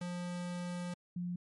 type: tone pair in turn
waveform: square / sine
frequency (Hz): 176.7 / 176.7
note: F3 / F3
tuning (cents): +21 / +21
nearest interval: unison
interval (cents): 0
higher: neither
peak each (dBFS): -38 / -35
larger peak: second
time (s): 0.01-0.94 / 1.16-1.36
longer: first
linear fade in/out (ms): 5
effects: MP3 48 kbps